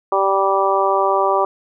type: harmonic tone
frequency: 194.8 Hz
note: G3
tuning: 11 cents flat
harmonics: 2 / 3 / 4 / 5 / 6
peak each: -20 / -20 / -20 / -20 / -20 dBFS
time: 0.12-1.45 s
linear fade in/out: 2 ms
effects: none